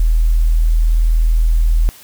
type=tone; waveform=sine; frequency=40.4 Hz; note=E1; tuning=34 cents flat; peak=-9 dBFS; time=0-1.89 s; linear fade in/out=0 ms; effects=white hiss -41 dBFS RMS until 2.03 s